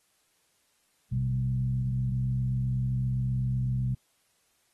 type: tone with frequency modulation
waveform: sine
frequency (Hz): 126.1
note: B2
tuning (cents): +36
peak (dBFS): -25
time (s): 1.12-3.95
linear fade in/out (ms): 10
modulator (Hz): 67.8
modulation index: 0.56
effects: white hiss -70 dBFS RMS until 4.73 s + AAC 32 kbps